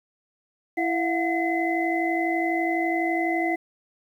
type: tone cluster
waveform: sine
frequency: 332.6 / 674 / 726 / 2035 Hz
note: E4 / E5 / F#5 / C7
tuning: +16 / +38 / -33 / -49 cents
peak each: -25 / -32 / -27 / -28 dBFS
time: 0.77-3.56 s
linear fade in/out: 10 ms
effects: 9-bit